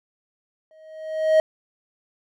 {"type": "tone with exponential growth", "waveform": "triangle", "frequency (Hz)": 630, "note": "D#5", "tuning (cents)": 21, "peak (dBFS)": -9, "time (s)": [0.71, 1.4], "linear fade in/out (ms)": 1, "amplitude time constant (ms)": 150, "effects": []}